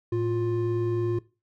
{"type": "tone pair together", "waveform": "triangle", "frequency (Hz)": [111.32, 351.8], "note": ["A2", "F4"], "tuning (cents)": [21, 13], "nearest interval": "octave + minor sixth", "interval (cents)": 1992, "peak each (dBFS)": [-26, -23], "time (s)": [0.12, 1.19], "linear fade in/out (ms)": 5, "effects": ["noise-tail reverb RT60 0.3 s tail -19 dB re dry"]}